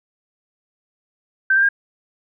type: tone with pitch steps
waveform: sine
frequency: 1553 / 1583.8 / 1615.2 Hz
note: G6 / G6 / G#6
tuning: -17 / +17 / -49 cents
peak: -12 dBFS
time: 1.5-1.689 s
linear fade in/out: 5 ms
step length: 63 ms
effects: none

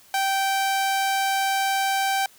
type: tone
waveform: sawtooth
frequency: 779 Hz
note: G5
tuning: 11 cents flat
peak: -17 dBFS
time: 0.14-2.26 s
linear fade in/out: 2 ms
effects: white hiss -53 dBFS RMS until 2.38 s

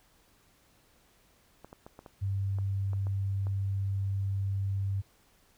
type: clicks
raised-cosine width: 1 ms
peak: -32 dBFS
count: 9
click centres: 1.646 / 1.729 / 1.865 / 1.991 / 2.062 / 2.586 / 2.933 / 3.069 / 3.469 s
type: tone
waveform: sine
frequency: 98 Hz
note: G2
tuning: in tune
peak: -28 dBFS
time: 2.21-5.02 s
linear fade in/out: 20 ms
effects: pink hiss -65 dBFS RMS until 5.57 s

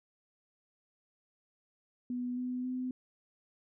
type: tone with pitch steps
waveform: sine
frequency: 246.9 / 250.5 / 254.1 Hz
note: B3 / B3 / B3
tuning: 0 / +25 / +49 cents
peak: -33 dBFS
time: 2.1-2.91 s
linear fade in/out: 2 ms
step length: 270 ms
effects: none

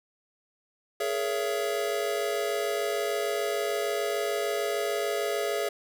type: chord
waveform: square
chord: A# half-diminished seventh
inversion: third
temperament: just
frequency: 419.5 / 466.2 / 559.4 / 671.3 Hz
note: G#4 / A#4 / C#5 / E5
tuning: +17 / 0 / +16 / +31 cents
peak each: -31 / -37 / -34 / -33 dBFS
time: 1-5.69 s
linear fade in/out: 5 ms
effects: none

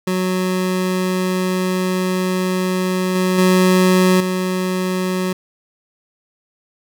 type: tone with level steps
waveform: 25% pulse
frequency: 184.5 Hz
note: F#3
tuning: 5 cents flat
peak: -13 / -11 / -7 / -14 dBFS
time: 0.07-5.33 s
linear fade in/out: 5 ms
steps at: 3.15 / 3.38 / 4.2 s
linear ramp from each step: 5 ms
effects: none

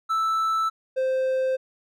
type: tone pair in turn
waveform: triangle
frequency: 1318.5 / 521.9 Hz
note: E6 / C5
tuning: 0 / -4 cents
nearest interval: octave + major third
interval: 1604 cents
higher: first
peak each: -19 dBFS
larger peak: neither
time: 0.09-0.7 / 0.96-1.57 s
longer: neither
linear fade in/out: 20 ms
effects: none

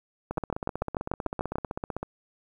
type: two click trains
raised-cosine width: 1 ms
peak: -17 / -13 dBFS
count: 28 / 9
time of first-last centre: 0.31-2.03 / 0.38-1.556 s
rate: 15.7 / 6.8 Hz
effects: 9-bit

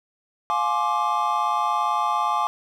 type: chord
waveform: triangle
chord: D half-diminished seventh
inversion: first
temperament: just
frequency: 704.8 / 845.8 / 1057.2 / 1174.7 Hz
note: F5 / Ab5 / C6 / D6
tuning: +16 / +31 / +18 / 0 cents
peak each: -27 / -23 / -25 / -22 dBFS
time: 0.5-2.47 s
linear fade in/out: 0 ms
effects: none

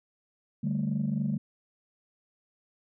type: chord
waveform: sine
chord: D suspended fourth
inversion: none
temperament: equal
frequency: 146.83 / 196 / 220 Hz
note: D3 / G3 / A3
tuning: 0 / 0 / 0 cents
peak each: -30 dBFS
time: 0.63-1.38 s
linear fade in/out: 10 ms
effects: tanh soft clip ceiling -20 dBFS

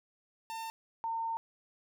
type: tone pair in turn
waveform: 45% pulse / sine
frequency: 901 / 909.4 Hz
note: A5 / A#5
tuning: +41 / -43 cents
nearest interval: unison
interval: 16 cents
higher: second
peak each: -38 / -32 dBFS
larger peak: second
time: 0.5-0.7 / 1.04-1.37 s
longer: second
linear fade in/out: 0 ms
effects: none

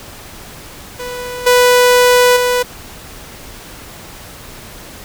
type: tone with level steps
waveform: sawtooth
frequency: 493.9 Hz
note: B4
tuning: in tune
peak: -19 / -3 / -8 dBFS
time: 0.99-2.63 s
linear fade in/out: 10 ms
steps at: 1.46 / 2.36 s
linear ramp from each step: 10 ms
effects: pink hiss -34 dBFS RMS until 5.04 s

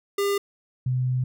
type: tone pair in turn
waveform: square / sine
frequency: 401.3 / 127.17 Hz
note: G4 / C3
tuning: +41 / -49 cents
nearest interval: octave + minor sixth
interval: 1990 cents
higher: first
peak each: -22 / -21 dBFS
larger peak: second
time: 0.18-0.38 / 0.86-1.24 s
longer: second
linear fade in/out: 5 ms
effects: none

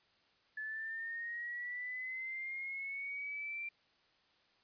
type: linear sweep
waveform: sine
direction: up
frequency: 1724 to 2364 Hz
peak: -39 dBFS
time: 0.57-3.69 s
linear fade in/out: 5 ms
effects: white hiss -71 dBFS RMS until 4.63 s + resampled to 11025 Hz

